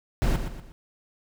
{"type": "noise with echo", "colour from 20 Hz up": "brown", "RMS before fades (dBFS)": -22, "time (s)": [0.22, 0.36], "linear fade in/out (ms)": 0, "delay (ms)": 120, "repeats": 3, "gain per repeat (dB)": -8, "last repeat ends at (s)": 0.72, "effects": []}